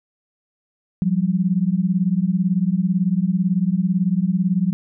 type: beating tone pair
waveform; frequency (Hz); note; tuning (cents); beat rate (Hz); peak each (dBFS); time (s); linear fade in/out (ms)
sine; 174.61 / 192.61; F3 / G3; 0 / -30; 18; -19; 1.02-4.73; 0
effects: none